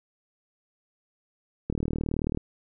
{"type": "click train", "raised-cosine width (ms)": 3, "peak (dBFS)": -15, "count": 27, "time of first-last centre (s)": [1.7, 2.374], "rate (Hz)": 38.6, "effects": []}